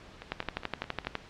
two click trains, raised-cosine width 0.3 ms, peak -24 / -14 dBFS, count 5 / 11, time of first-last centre 0.22-1.048 / 0.32-1.153 s, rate 4.83 / 12 Hz, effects pink hiss -51 dBFS RMS until 1.29 s + low-pass 4000 Hz 12 dB/octave

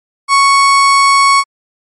35% pulse tone, 1108.7 Hz, C#6, in tune, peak -4 dBFS, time 0.28-1.44 s, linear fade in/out 50 ms, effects MP3 48 kbps

